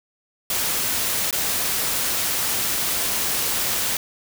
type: noise with dropouts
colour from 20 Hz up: white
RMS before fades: -23 dBFS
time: 0.5-3.97 s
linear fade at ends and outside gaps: 2 ms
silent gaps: 1.309-1.327 s
effects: none